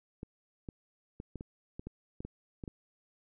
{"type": "clicks", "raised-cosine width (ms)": 3, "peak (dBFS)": -28, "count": 11, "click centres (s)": [0.231, 0.688, 1.201, 1.357, 1.409, 1.795, 1.87, 2.205, 2.25, 2.638, 2.678], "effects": []}